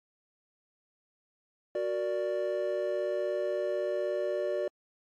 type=chord; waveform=triangle; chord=Gb augmented; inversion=none; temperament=equal; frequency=370 / 466.2 / 587.3 Hz; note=Gb4 / Bb4 / D5; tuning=0 / 0 / 0 cents; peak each=-32 / -35 / -29 dBFS; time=1.75-4.68 s; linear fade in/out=2 ms; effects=AAC 64 kbps